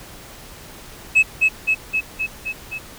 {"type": "tone with echo", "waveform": "sine", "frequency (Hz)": 2585, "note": "E7", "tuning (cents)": -34, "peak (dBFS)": -7, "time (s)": [1.15, 1.23], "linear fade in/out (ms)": 20, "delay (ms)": 260, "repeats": 6, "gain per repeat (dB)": -3, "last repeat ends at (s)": 2.79, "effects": ["tanh soft clip ceiling -8 dBFS", "pink hiss -40 dBFS RMS until 2.98 s"]}